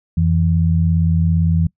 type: tone pair together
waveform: sine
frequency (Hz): 87.25 / 164.9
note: F2 / E3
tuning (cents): -1 / +1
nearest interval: major seventh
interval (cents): 1102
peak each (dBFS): -15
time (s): 0.17-1.67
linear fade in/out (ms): 5
effects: noise-tail reverb RT60 0.1 s tail -23 dB re dry